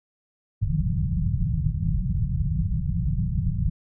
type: low-pass noise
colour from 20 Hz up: white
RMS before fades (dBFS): -24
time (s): 0.61-3.7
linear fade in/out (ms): 10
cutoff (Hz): 180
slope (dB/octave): 96
effects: none